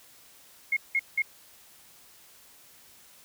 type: tone bursts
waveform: sine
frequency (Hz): 2156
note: C#7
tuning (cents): -49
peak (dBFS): -22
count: 3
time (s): 0.72-1.221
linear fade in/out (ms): 5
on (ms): 47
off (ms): 180
effects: white hiss -55 dBFS RMS until 3.24 s